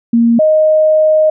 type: tone pair in turn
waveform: sine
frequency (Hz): 232.9 / 621.8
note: A#3 / D#5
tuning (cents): -1 / -1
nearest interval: octave + perfect fourth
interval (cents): 1700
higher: second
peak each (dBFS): -6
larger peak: neither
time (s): 0.13-0.39 / 0.39-1.3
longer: second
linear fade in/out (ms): 5
effects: none